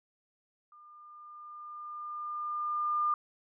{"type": "tone with level ramp", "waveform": "sine", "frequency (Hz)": 1204, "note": "D6", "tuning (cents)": 43, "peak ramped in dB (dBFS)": [-53, -25], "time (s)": [0.72, 3.14], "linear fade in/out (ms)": 2, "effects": []}